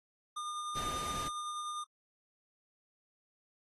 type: tone with tremolo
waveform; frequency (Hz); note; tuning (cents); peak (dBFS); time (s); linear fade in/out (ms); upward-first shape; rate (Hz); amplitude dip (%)
square; 1212; D#6; -46; -37; 0.36-1.84; 10; sine; 10; 25
type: noise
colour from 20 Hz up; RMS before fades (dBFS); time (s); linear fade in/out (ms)
pink; -43; 0.75-1.29; 20
effects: AAC 32 kbps